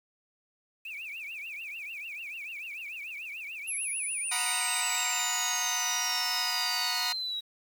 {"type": "tone with vibrato", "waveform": "sine", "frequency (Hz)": 2489, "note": "D#7", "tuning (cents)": 0, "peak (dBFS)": -37, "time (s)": [0.85, 5.21], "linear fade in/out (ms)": 5, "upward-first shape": "triangle", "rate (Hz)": 6.8, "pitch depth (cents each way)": 220}
{"type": "exponential sweep", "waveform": "sine", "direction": "down", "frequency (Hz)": [11175, 3826], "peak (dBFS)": -31, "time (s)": [3.67, 7.41], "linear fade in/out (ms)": 20}
{"type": "chord", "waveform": "10% pulse", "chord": "B major seventh", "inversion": "second", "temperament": "equal with one note detuned", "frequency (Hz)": [731.5, 932.3, 987.8, 1244.5], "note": ["F#5", "A#5", "B5", "D#6"], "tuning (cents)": [-20, 0, 0, 0], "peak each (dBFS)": [-27, -27, -27, -28], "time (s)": [4.31, 7.13], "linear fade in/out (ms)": 10}
{"effects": ["9-bit"]}